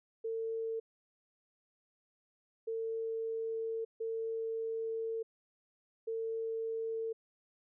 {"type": "tone bursts at uneven times", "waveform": "sine", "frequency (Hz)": 450.4, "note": "A4", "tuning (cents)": 40, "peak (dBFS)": -34, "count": 4, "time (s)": [[0.24, 0.8], [2.67, 3.85], [4, 5.23], [6.07, 7.13]], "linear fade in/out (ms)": 10, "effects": []}